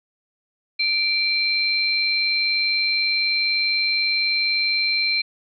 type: tone pair together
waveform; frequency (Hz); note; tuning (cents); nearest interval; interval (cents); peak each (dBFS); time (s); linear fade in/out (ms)
sine; 2349 / 4128; D7 / C8; 0 / -24; minor seventh; 976; -21; 0.79-5.22; 10
effects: none